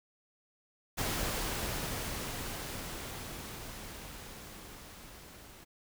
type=noise with level ramp; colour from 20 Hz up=pink; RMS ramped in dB=-33 to -53 dBFS; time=0.97-5.65 s; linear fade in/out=20 ms; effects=none